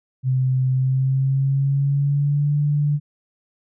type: tone with pitch glide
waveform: sine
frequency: 129.8 to 146.54 Hz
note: C3 to D3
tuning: -13 to -3 cents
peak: -16 dBFS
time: 0.23-3 s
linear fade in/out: 50 ms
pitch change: +210 cents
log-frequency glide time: 0.72-2.56 s
effects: none